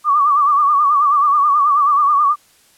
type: tone with vibrato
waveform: sine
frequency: 1162 Hz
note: D6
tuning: 19 cents flat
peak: -10 dBFS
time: 0.04-2.36 s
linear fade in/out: 50 ms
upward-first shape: sine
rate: 9.3 Hz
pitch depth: 83 cents each way
effects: white hiss -52 dBFS RMS until 2.77 s + low-pass 12000 Hz 12 dB/octave